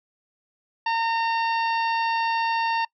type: harmonic tone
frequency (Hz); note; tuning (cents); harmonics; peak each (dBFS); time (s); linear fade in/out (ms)
914; A#5; -34; 1 / 2 / 3 / 4 / 5 / 6; -22 / -30 / -31 / -40 / -38 / -46; 0.86-2.85; 5
effects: noise-tail reverb RT60 0.1 s tail -24 dB re dry